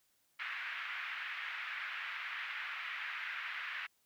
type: band-pass noise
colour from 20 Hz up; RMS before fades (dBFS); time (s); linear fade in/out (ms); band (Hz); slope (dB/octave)
pink; -42; 0.39-3.87; 10; 1500 to 2500; 24
effects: white hiss -75 dBFS RMS until 4.05 s